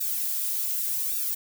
violet noise with flanger, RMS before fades -28 dBFS, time 0-1.35 s, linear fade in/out 10 ms, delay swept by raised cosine 0.96 to 3.36 ms, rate 0.86 Hz, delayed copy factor -0.85, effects none

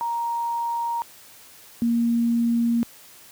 sine tone pair in turn, 936 / 234 Hz, A#5 / A#3, +7 / +7 cents, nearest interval 2 octaves, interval 2400 cents, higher first, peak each -23 / -18 dBFS, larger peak second, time 0.01-1.02 / 1.82-2.83 s, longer neither, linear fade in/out 0 ms, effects white hiss -48 dBFS RMS until 3.31 s + high-pass 60 Hz 12 dB/octave

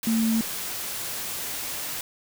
sine tone in noise, 225.2 Hz, A3, 40 cents sharp, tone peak -20 dBFS, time 0.07-0.41 s, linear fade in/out 2 ms, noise white, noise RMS -32 dBFS, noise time 0.03-2.01 s, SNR +9 dB, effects none

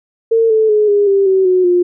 sine tone with pitch steps, 454 / 438.3 / 423.1 / 408.5 / 394.3 / 380.7 / 367.5 / 354.8 Hz, A#4 / A4 / G#4 / G#4 / G4 / F#4 / F#4 / F4, -46 / -7 / +32 / -29 / +10 / +49 / -12 / +27 cents, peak -8 dBFS, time 0.31-1.83 s, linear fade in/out 10 ms, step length 190 ms, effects none

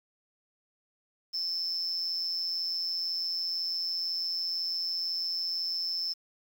sine tone with amplitude modulation, 5274 Hz, E8, in tune, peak -25 dBFS, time 1.33-6.14 s, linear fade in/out 20 ms, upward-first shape sine, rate 174 Hz, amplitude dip 75%, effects tanh soft clip ceiling -24 dBFS + 9-bit

